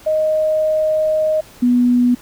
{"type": "tone pair in turn", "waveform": "sine", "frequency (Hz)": [622.3, 245.2], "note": ["D#5", "B3"], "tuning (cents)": [0, -12], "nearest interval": "octave + major third", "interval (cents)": 1612, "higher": "first", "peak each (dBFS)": [-13, -10], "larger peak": "second", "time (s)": [[0.06, 1.41], [1.62, 2.15]], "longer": "first", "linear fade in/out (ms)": 10, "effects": ["pink hiss -43 dBFS RMS until 2.21 s"]}